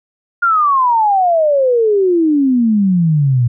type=exponential sweep; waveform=sine; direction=down; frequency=1424 to 116.54 Hz; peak=-9 dBFS; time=0.42-3.48 s; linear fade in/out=10 ms; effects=none